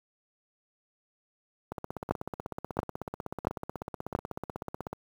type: two click trains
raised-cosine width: 1 ms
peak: -21 / -10 dBFS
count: 53 / 4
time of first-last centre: 1.72-4.93 / 2.11-4.151 s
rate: 16.2 / 1.47 Hz
effects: high-pass 60 Hz 12 dB/octave + 8-bit